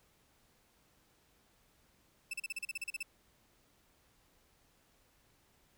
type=tone bursts; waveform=40% pulse; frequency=2637 Hz; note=E7; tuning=in tune; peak=-35 dBFS; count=12; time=2.31-3.029 s; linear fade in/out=5 ms; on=26 ms; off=37 ms; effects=pink hiss -70 dBFS RMS until 5.77 s